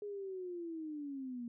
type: linear sweep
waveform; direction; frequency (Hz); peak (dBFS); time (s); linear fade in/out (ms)
sine; down; 416.9 to 233.1; -40; 0.02-1.48; 2
effects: none